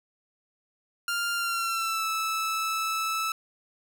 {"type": "tone with pitch glide", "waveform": "sawtooth", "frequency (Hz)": [1397, 1311], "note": ["F6", "E6"], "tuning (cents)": [0, -10], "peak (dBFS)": -23, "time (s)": [1.08, 3.32], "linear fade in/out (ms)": 2, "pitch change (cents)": -110, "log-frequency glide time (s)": [1.34, 2.07], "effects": []}